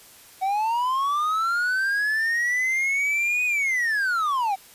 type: linear two-way sweep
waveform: triangle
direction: up then down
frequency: 745 to 2500 to 745 Hz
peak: -19 dBFS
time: 0.41-4.56 s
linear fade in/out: 20 ms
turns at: 3.45 s
effects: white hiss -49 dBFS RMS until 4.74 s + resampled to 32000 Hz